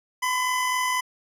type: tone pair together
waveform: 25% pulse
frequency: 1006.1 / 1050 Hz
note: B5 / C6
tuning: +32 / +6 cents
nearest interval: minor second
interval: 74 cents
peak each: -19 / -30 dBFS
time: 0.22-1.01 s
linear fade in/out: 10 ms
effects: resampled to 32000 Hz